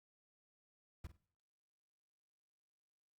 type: noise with echo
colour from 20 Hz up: brown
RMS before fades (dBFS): -45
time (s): 1.04-1.07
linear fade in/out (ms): 5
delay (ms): 49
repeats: 2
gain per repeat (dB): -13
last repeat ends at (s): 1.168
effects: noise-tail reverb RT60 0.6 s tail -22 dB re dry + Opus 48 kbps